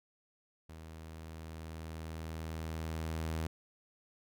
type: tone with level ramp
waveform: sawtooth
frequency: 80.2 Hz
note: E2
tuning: 47 cents flat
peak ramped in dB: -44 to -30 dBFS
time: 0.69-3.47 s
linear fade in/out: 5 ms
effects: none